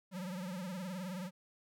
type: tone with vibrato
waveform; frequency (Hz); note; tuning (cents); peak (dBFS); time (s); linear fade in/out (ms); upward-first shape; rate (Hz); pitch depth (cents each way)
square; 184; F#3; -9; -40; 0.11-1.31; 50; triangle; 19; 140
effects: none